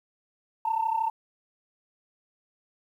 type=tone pair together; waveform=sine; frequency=888.1 / 921 Hz; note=A5 / A#5; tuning=+16 / -21 cents; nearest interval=minor second; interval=63 cents; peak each=-25 / -28 dBFS; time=0.65-1.1 s; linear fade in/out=5 ms; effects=tanh soft clip ceiling -17 dBFS + 10-bit